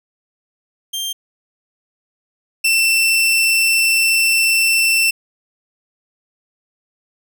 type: tone pair in turn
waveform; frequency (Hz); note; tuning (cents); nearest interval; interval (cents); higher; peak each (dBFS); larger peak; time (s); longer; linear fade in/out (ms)
sawtooth; 3176 / 2683; G7 / E7; +22 / +30; minor third; 292; first; -18 / -9; second; 0.93-1.13 / 2.64-5.11; second; 10
effects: none